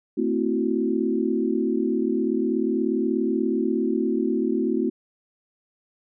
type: chord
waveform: sine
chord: F# half-diminished seventh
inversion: first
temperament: equal with one note detuned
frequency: 224.9 / 261.6 / 329.6 / 370 Hz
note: A3 / C4 / E4 / F#4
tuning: +38 / 0 / 0 / 0 cents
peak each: -26 dBFS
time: 0.17-4.9 s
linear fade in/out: 10 ms
effects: none